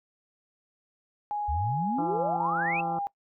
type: tone with pitch glide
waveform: sine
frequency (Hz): 830.6 to 805.6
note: G#5 to G5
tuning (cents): 0 to +47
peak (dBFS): -28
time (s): 1.31-3.07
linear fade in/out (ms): 0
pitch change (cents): -53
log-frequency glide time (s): 2.34-2.85
type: exponential sweep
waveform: sine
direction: up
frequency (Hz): 66.8 to 2711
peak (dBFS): -28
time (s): 1.48-2.81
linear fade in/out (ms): 10
type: harmonic tone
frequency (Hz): 170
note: F3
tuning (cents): -46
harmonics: 1 / 2 / 3 / 4 / 5 / 6 / 7 / 8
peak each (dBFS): -36 / -39 / -41 / -42 / -43 / -44 / -44 / -45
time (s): 1.98-2.99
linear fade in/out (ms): 5
effects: noise-tail reverb RT60 0.1 s tail -21 dB re dry